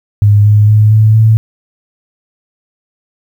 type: tone with pitch steps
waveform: sine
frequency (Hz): 103.2 / 105 / 106.84 / 108.71 / 110.61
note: G#2 / G#2 / G#2 / A2 / A2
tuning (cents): -10 / +19 / +50 / -20 / +10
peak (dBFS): -3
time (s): 0.22-1.37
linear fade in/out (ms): 0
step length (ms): 230
effects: 7-bit